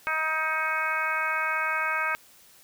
harmonic tone, 315.4 Hz, D#4, 24 cents sharp, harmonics 2 / 3 / 4 / 5 / 6 / 7 / 8, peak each -38 / -34 / -30 / -29 / -40 / -31 / -35 dBFS, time 0.07-2.15 s, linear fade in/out 0 ms, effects white hiss -55 dBFS RMS until 2.63 s

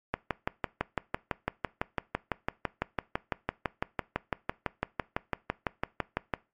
click train, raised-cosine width 0.5 ms, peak -12 dBFS, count 38, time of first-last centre 0.14-6.338 s, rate 5.97 Hz, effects noise-tail reverb RT60 0.3 s tail -22 dB re dry + MP3 64 kbps

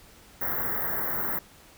white band-stop noise, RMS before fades -29 dBFS, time 0.41-1.39 s, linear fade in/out 5 ms, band 2000 to 13000 Hz, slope 96 dB/octave, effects pink hiss -53 dBFS RMS until 1.77 s

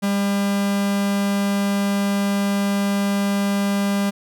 45% pulse tone, 200 Hz, G3, 35 cents sharp, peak -18 dBFS, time 0.02-4.11 s, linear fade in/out 20 ms, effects none

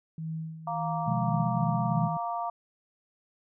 sine tone with tremolo, 160.3 Hz, E3, 48 cents flat, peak -31 dBFS, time 0.18-2.17 s, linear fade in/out 2 ms, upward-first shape sine, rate 1.7 Hz, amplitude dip 70%
harmonic tone, 233.1 Hz, A#3, in tune, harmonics 3 / 4 / 5, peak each -32 / -34 / -36 dBFS, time 0.67-2.5 s, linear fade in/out 5 ms
sine chord, F half-diminished seventh, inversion second, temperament just, 125.72 / 157.15 / 174.61 / 209.5 Hz, Cb3 / Eb3 / F3 / Ab3, +31 / +18 / 0 / +15 cents, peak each -30 / -32 / -32 / -33 dBFS, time 1.06-2.09 s, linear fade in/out 20 ms
effects none

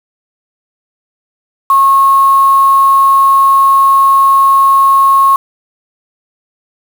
sine tone with quantisation, 1090 Hz, C#6, 29 cents flat, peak -4 dBFS, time 1.7-5.36 s, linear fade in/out 2 ms, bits 4, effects none

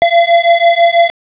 square beating tone pair, 679 / 685.1 Hz, F5 / F5, -49 / -33 cents, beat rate 6.1 Hz, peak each -10 dBFS, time 0.02-1.1 s, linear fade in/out 0 ms, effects resampled to 8000 Hz + 7-bit

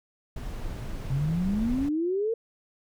brown noise, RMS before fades -34 dBFS, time 0.36-1.89 s, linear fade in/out 5 ms
sine exponential sweep, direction up, 130 to 467 Hz, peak -24 dBFS, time 1.1-2.34 s, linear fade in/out 5 ms
effects none

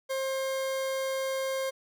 40% pulse tone, 532 Hz, C5, 29 cents sharp, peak -28 dBFS, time 0.09-1.71 s, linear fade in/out 20 ms, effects none

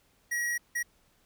square tone bursts at uneven times, 1907 Hz, A#6, 39 cents sharp, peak -29 dBFS, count 2, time 0.31-0.58 / 0.75-0.83 s, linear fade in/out 10 ms, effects pink hiss -67 dBFS RMS until 1.25 s

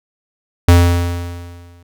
square tone with exponential decay, 86.9 Hz, F2, 8 cents flat, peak -4 dBFS, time 0.68-1.83 s, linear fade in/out 5 ms, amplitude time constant 250 ms, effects none

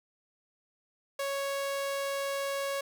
sawtooth tone, 554.4 Hz, C#5, in tune, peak -27 dBFS, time 1.19-2.81 s, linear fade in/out 5 ms, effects none

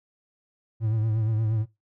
triangle tone with vibrato, 110 Hz, A2, in tune, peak -20 dBFS, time 0.8-1.66 s, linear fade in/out 50 ms, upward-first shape triangle, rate 8.5 Hz, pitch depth 63 cents each way, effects noise-tail reverb RT60 0.2 s tail -19 dB re dry

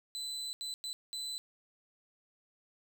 35% pulse tone bursts at uneven times, 4014 Hz, B7, 27 cents sharp, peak -36 dBFS, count 4, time 0.15-0.53 / 0.61-0.74 / 0.84-0.93 / 1.13-1.38 s, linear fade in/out 0 ms, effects none

